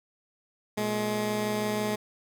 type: tone pair together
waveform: 15% pulse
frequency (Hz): 118.7 / 211.5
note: A#2 / G#3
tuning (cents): +32 / +32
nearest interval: minor seventh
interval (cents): 1000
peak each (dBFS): -30 / -21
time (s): 0.77-1.96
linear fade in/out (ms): 10
effects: none